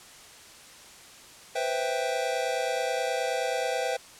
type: chord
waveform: square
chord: C major seventh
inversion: third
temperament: equal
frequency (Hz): 493.9 / 523.3 / 659.3 / 784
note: B4 / C5 / E5 / G5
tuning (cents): 0 / 0 / 0 / 0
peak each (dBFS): -33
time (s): 1.55-3.97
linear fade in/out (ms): 10
effects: white hiss -49 dBFS RMS until 4.19 s + low-pass 9000 Hz 12 dB/octave